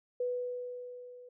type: tone with level ramp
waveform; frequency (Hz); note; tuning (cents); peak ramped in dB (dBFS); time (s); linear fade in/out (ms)
sine; 493.9; B4; 0; -29 to -49; 0.2-1.29; 5
effects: none

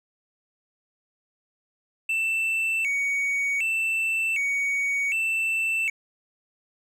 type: tone with vibrato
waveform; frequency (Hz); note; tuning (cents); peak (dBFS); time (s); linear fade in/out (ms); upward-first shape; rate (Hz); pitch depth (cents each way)
triangle; 2444; D#7; -32; -21; 2.09-5.9; 5; square; 0.66; 150
effects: none

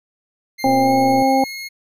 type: tone with pitch glide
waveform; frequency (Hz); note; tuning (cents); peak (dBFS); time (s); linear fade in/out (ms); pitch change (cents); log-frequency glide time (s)
25% pulse; 2102 to 2159; C7 to C#7; +7 to -46; -24; 0.58-1.69; 20; +47; 0.8-0.93
type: harmonic tone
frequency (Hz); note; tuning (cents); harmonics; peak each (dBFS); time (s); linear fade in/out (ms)
266.5; C4; +32; 1 / 2 / 3; -17 / -19 / -15; 0.64-1.44; 2
type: click train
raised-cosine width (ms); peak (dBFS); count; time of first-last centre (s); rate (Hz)
2; -17; 69; 0.66-1.222; 121
effects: none

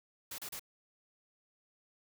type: noise bursts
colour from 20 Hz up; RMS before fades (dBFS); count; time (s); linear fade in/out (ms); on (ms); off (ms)
white; -43; 3; 0.31-0.595; 5; 73; 33
effects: none

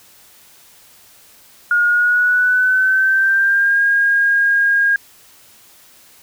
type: tone with pitch glide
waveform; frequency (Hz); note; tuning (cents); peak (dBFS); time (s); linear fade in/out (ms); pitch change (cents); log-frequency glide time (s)
sine; 1431 to 1624.9; F6 to G#6; +42 to -38; -11; 1.71-4.96; 2; +220; 1.86-3.82
effects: white hiss -47 dBFS RMS until 6.22 s

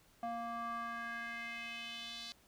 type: tone with band-pass filter sweep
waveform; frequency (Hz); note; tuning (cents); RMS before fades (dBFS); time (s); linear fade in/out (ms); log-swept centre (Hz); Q
square; 233.1; A#3; 0; -43; 0.23-2.32; 0; 790 to 4200; 3.3
effects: pink hiss -67 dBFS RMS until 2.47 s

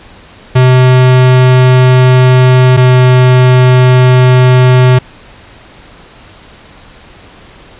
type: tone pair in turn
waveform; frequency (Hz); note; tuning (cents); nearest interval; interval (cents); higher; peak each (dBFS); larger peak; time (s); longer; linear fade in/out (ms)
square; 127.7 / 127.03; C3 / B2; -42 / +49; unison; 9; first; -3; neither; 0.55-2.77 / 2.77-4.99; neither; 10
effects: pink hiss -36 dBFS RMS until 7.79 s + resampled to 8000 Hz

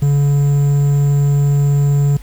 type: tone with quantisation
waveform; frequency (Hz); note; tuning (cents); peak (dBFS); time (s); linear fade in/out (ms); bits
triangle; 142.6; C#3; +49; -8; 0.02-2.17; 5; 6
effects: added 50 Hz sine -32 dBFS peak until 2.22 s + pink hiss -45 dBFS RMS until 2.22 s

